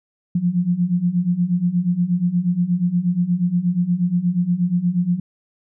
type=beating tone pair; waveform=sine; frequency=171.6 / 180 Hz; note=F3 / F#3; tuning=-30 / -47 cents; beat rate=8.4 Hz; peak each=-21 / -18 dBFS; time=0.35-5.2 s; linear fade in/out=5 ms; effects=none